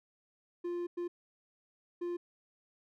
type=tone bursts at uneven times; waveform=triangle; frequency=349.2 Hz; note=F4; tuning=in tune; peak=-32 dBFS; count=3; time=0.64-0.87 / 0.97-1.08 / 2.01-2.17 s; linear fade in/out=10 ms; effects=none